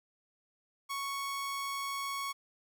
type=tone; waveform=sawtooth; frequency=1108.7 Hz; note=C#6; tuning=in tune; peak=-31 dBFS; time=0.89-2.33 s; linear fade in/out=20 ms; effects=none